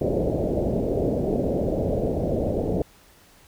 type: low-pass noise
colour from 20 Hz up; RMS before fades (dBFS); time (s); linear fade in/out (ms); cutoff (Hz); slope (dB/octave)
white; -24; 0.01-2.82; 2; 620; 48
effects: pink hiss -54 dBFS RMS until 3.47 s